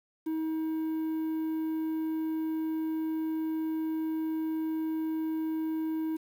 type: tone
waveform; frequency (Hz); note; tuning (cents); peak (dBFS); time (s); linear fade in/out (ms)
triangle; 317.8; D#4; +37; -27; 0.26-6.17; 10
effects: 9-bit